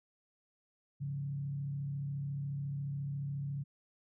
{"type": "tone with frequency modulation", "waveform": "sine", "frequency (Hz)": 140.5, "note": "C#3", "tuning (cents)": 24, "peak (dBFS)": -35, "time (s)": [1, 3.64], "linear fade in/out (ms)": 20, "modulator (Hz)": 34.2, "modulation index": 0.43, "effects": []}